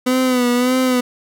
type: tone with vibrato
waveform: 30% pulse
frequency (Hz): 250.6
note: B3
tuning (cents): +25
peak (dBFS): -11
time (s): 0.06-1.01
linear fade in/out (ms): 10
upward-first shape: sine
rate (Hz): 1.7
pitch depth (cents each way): 54
effects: none